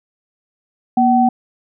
sine tone pair together, 239.4 / 760 Hz, A#3 / F#5, +46 / +46 cents, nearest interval octave + minor sixth, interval 2000 cents, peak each -13 / -12 dBFS, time 0.97-1.29 s, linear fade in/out 5 ms, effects none

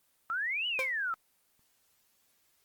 sine exponential two-way sweep, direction up then down, 1294 to 3010 to 1294 Hz, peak -30 dBFS, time 0.3-1.14 s, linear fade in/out 0 ms, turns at 0.67 s
sawtooth tone with exponential decay, 523.3 Hz, C5, in tune, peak -26 dBFS, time 0.79-0.95 s, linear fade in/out 0 ms, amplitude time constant 34 ms
effects white hiss -71 dBFS RMS until 2.64 s + Opus 24 kbps

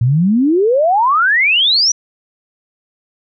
sine exponential sweep, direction up, 112.9 to 5980 Hz, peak -9 dBFS, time 0.01-1.92 s, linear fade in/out 5 ms, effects none

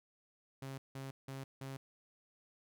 sawtooth tone bursts, 135 Hz, C#3, 45 cents flat, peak -39 dBFS, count 4, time 0.62-1.77 s, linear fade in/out 5 ms, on 160 ms, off 170 ms, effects none

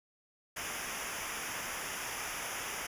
pink noise with comb filter, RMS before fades -39 dBFS, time 0.56-2.87 s, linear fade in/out 10 ms, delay 0.24 ms, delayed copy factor -0.85, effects resampled to 32000 Hz

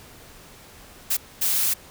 blue noise bursts at uneven times, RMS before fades -22 dBFS, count 2, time 1.1-1.17 / 1.41-1.74 s, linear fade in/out 10 ms, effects pink hiss -47 dBFS RMS until 1.9 s

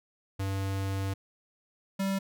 square tone pair in turn, 97.2 / 194.4 Hz, G2 / G3, -14 / -14 cents, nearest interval octave, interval 1200 cents, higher second, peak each -30 / -28 dBFS, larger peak second, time 0.39-1.14 / 1.99-2.19 s, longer first, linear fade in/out 10 ms, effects none

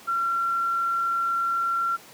sine tone, 1366 Hz, F6, 39 cents flat, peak -22 dBFS, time 0.07-1.97 s, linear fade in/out 20 ms, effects pink hiss -47 dBFS RMS until 2.13 s + high-pass 200 Hz 12 dB/octave

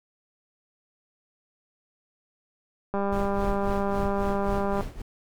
click train, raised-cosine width 1 ms, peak -15 dBFS, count 373, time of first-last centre 2.94-4.809 s, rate 199 Hz
brown noise with tremolo, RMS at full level -30 dBFS, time 3.12-5.02 s, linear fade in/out 5 ms, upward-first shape sine, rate 3.7 Hz, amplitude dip 75%
effects none

